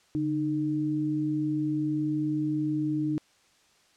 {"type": "tone pair together", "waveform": "sine", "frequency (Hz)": [144.4, 306], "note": ["D3", "D#4"], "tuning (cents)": [-29, -29], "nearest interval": "octave + minor second", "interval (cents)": 1300, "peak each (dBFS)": [-32, -26], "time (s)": [0.15, 3.18], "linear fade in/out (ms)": 0, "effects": ["white hiss -63 dBFS RMS until 3.96 s", "low-pass 7000 Hz 12 dB/octave"]}